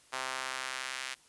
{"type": "tone with high-pass filter sweep", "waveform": "sawtooth", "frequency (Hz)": 130.81, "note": "C3", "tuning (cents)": 0, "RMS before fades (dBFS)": -38, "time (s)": [0.12, 1.15], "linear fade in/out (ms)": 20, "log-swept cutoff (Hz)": [980, 2000], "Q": 1.1, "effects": ["white hiss -62 dBFS RMS until 1.28 s", "resampled to 24000 Hz"]}